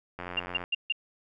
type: click train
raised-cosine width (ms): 0.5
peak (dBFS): -22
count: 41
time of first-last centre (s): 0.19-0.639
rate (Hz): 89.1
type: tone bursts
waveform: sine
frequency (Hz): 2787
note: F7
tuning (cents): -4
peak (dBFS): -24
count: 4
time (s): 0.37-0.924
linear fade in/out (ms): 5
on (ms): 26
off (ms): 150
effects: none